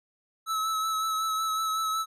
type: tone with vibrato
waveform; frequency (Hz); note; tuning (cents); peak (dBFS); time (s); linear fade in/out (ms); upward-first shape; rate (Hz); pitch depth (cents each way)
square; 1300; E6; -24; -27; 0.46-2.06; 50; sine; 5.4; 22
effects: resampled to 32000 Hz